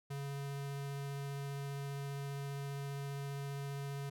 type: tone with vibrato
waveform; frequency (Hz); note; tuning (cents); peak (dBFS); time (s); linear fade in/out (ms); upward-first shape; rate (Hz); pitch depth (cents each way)
square; 140; C#3; +18; -40; 0.1-4.1; 10; triangle; 15; 8
effects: none